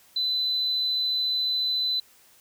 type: tone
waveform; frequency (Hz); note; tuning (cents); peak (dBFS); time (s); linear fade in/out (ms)
sine; 4013; B7; +27; -22; 0.16-2; 5
effects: tanh soft clip ceiling -18 dBFS + white hiss -57 dBFS RMS until 2.4 s